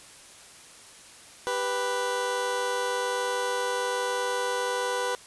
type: tone pair together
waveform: 20% pulse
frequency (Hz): 392.7 / 493.9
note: G4 / B4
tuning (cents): +3 / 0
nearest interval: major third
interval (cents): 397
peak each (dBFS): -29 / -22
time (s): 1.47-5.15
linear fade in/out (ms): 0
effects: white hiss -49 dBFS RMS until 5.26 s + resampled to 24000 Hz